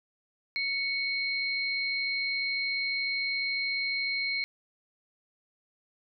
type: tone pair together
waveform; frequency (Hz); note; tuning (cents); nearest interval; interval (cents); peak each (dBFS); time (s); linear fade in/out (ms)
sine; 2217 / 4177; C#7 / C8; 0 / -4; major seventh; 1096; -29 / -33; 0.56-4.44; 0
effects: none